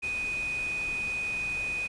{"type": "tone in noise", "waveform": "sine", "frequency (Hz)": 2489, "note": "D#7", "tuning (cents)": 0, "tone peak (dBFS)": -29, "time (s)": [0.02, 1.88], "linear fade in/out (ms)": 20, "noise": "pink", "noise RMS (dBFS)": -43, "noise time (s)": [0.02, 1.88], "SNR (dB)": 11, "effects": ["resampled to 22050 Hz"]}